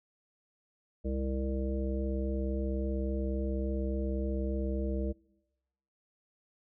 harmonic tone with a mistuned harmonic, 65.8 Hz, C2, 10 cents sharp, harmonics 1 / 3 / 5 / 7 / 9, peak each -32 / -37 / -39 / -40 / -42 dBFS, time 1.04-5.13 s, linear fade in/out 20 ms, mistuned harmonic 3, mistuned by +31 cents, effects noise-tail reverb RT60 1.0 s tail -25 dB re dry

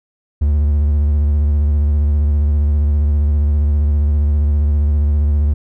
triangle tone with vibrato, 73.42 Hz, D2, in tune, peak -9 dBFS, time 0.41-5.54 s, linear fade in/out 10 ms, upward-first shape square, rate 15 Hz, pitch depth 42 cents each way, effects none

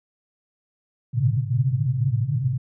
white band-pass noise, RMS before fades -22 dBFS, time 1.13-2.58 s, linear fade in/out 10 ms, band 110 to 140 Hz, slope 96 dB/octave, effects none

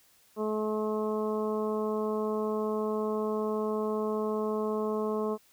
harmonic tone, 214.7 Hz, A3, 42 cents flat, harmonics 1 / 2 / 3 / 4 / 5 / 6, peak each -33 / -30 / -38 / -43 / -38 / -48 dBFS, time 0.36-5.38 s, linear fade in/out 50 ms, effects white hiss -63 dBFS RMS until 5.52 s

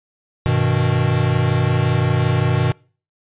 square chord, G augmented, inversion none, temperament equal, 98 / 123.47 / 155.56 Hz, G2 / B2 / D#3, 0 / 0 / 0 cents, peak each -22 / -18 / -21 dBFS, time 0.46-2.72 s, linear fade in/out 0 ms, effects noise-tail reverb RT60 0.4 s tail -25 dB re dry + resampled to 8000 Hz

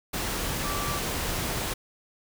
sine tone in noise, 1162 Hz, D6, 19 cents flat, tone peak -33 dBFS, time 0.64-0.99 s, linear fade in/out 10 ms, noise pink, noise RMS -30 dBFS, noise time 0.13-1.74 s, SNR -6 dB, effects none

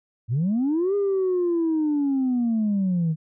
sine linear two-way sweep, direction up then down, 103.83 to 408.3 to 153.7 Hz, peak -18 dBFS, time 0.28-3.16 s, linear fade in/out 50 ms, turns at 0.95 s, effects tanh soft clip ceiling -17 dBFS

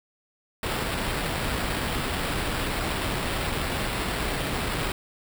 pink noise with sample-and-hold, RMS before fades -28 dBFS, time 0.63-4.92 s, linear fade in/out 2 ms, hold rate 6300 Hz, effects none

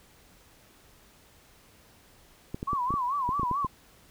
clicks, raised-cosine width 3 ms, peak -20 dBFS, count 10, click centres 2.545 / 2.629 / 2.732 / 2.906 / 2.94 / 3.291 / 3.396 / 3.432 / 3.513 / 3.647 s
sine tone with vibrato, 1060 Hz, C6, 22 cents sharp, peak -26 dBFS, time 2.67-3.67 s, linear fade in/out 10 ms, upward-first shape sine, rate 4.6 Hz, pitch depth 160 cents each way
effects pink hiss -58 dBFS RMS until 4.1 s

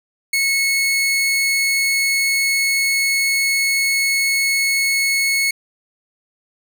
sawtooth tone, 2193 Hz, C#7, 19 cents flat, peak -12 dBFS, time 0.33-5.51 s, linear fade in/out 5 ms, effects none

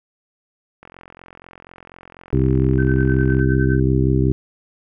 click train, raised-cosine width 0.5 ms, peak -25 dBFS, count 114, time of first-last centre 0.83-3.392 s, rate 44.1 Hz
harmonic tone, 65.5 Hz, C2, 2 cents sharp, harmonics 1 / 2 / 3 / 4 / 5 / 6, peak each -20 / -17 / -25 / -23 / -22 / -23 dBFS, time 2.33-4.32 s, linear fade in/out 0 ms
sine tone with tremolo, 1538 Hz, G6, 33 cents flat, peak -24 dBFS, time 2.78-3.8 s, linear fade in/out 10 ms, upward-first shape sine, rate 9.8 Hz, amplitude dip 85%
effects none

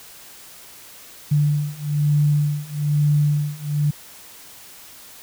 sine beating tone pair, 146.83 / 147.93 Hz, D3 / D3, 0 / +13 cents, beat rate 1.1 Hz, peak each -20 / -19 dBFS, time 1.31-3.91 s, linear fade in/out 10 ms, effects white hiss -43 dBFS RMS until 5.22 s

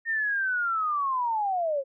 sine linear sweep, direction down, 1843 to 524 Hz, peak -24 dBFS, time 0.05-1.84 s, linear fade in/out 50 ms, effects none

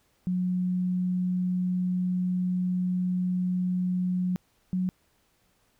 sine tone pair in turn, 181.6 / 183.82 Hz, F#3 / F#3, -32 / -11 cents, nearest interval unison, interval 21 cents, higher second, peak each -24 dBFS, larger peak neither, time 0.27-4.36 / 4.73-4.89 s, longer first, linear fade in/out 0 ms, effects pink hiss -68 dBFS RMS until 5.79 s

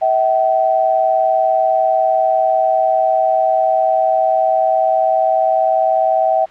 sine tone pair together, 645 / 765.1 Hz, E5 / G5, -38 / -42 cents, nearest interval minor third, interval 296 cents, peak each -14 dBFS, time 0.01-6.46 s, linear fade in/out 20 ms, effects white hiss -41 dBFS RMS until 6.5 s + low-pass 2000 Hz 12 dB/octave

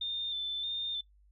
sine tone with vibrato, 3578 Hz, A7, 28 cents sharp, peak -32 dBFS, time 0.01-1.01 s, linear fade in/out 5 ms, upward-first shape square, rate 1.6 Hz, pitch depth 24 cents each way, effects noise-tail reverb RT60 0.1 s tail -19 dB re dry + added 50 Hz sine -60 dBFS peak until 1.31 s

